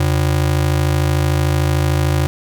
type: ring-modulated tone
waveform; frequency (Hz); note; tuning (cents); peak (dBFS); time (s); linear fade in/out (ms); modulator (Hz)
square; 110; A2; 0; -11; 0-2.27; 0; 26.7
effects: none